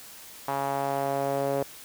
sawtooth tone with band-pass filter sweep, 138.59 Hz, C#3, in tune, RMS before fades -28 dBFS, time 0.48-1.63 s, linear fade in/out 0 ms, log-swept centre 890 to 540 Hz, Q 2.8, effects white hiss -46 dBFS RMS until 1.84 s

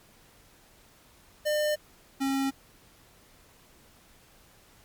square tone pair in turn, 602 / 271.3 Hz, D5 / C#4, +43 / -37 cents, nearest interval octave + major second, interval 1380 cents, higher first, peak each -25 / -26 dBFS, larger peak first, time 1.45-1.76 / 2.2-2.51 s, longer neither, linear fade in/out 20 ms, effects pink hiss -58 dBFS RMS until 4.84 s + MP3 96 kbps

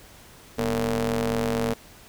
sawtooth ring-modulated tone, 108.7 Hz, A2, 21 cents flat, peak -16 dBFS, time 0.58-1.74 s, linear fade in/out 10 ms, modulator 348 Hz, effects pink hiss -49 dBFS RMS until 2.08 s

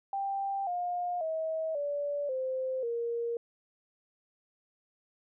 sine tone with pitch steps, 788 / 710.2 / 640.1 / 576.8 / 519.9 / 468.5 Hz, G5 / F5 / D#5 / D5 / C5 / A#4, +9 / +29 / +49 / -31 / -11 / +9 cents, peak -30 dBFS, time 0.13-3.37 s, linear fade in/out 2 ms, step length 540 ms, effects none

